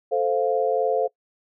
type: chord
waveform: sine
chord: F major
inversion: first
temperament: equal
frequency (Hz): 440 / 523.3 / 698.5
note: A4 / C5 / F5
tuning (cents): 0 / 0 / 0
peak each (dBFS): -23 / -23 / -25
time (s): 0.11-1.08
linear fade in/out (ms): 20
effects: noise-tail reverb RT60 0.1 s tail -22 dB re dry